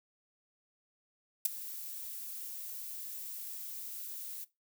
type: noise with ADSR envelope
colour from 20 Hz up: violet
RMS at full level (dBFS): -24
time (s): 1.45-4.45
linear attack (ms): 7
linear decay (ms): 9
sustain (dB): -19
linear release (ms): 17
effects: noise-tail reverb RT60 0.2 s tail -18 dB re dry